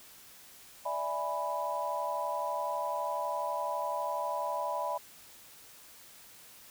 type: chord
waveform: sine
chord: E dominant seventh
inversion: third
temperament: equal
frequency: 587.3 / 659.3 / 830.6 / 987.8 Hz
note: D5 / E5 / G#5 / B5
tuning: 0 / 0 / 0 / 0 cents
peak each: -37 / -38 / -39 / -34 dBFS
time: 0.85-4.98 s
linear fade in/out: 10 ms
effects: white hiss -54 dBFS RMS until 6.7 s